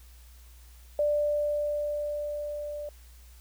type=tone with level ramp; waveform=sine; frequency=590 Hz; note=D5; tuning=8 cents sharp; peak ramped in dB=-22 to -34 dBFS; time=0.99-2.89 s; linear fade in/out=2 ms; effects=added 60 Hz sine -49 dBFS peak until 3.4 s + white hiss -59 dBFS RMS until 3.4 s